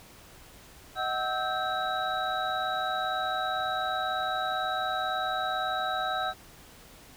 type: tone cluster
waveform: sine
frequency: 628 / 746 / 1302 / 1569 / 3872 Hz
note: D#5 / F#5 / E6 / G6 / B7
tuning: +16 / +14 / -22 / +1 / -35 cents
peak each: -37 / -31 / -33 / -35 / -37 dBFS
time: 0.95-6.34 s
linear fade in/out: 50 ms
effects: pink hiss -52 dBFS RMS until 7.16 s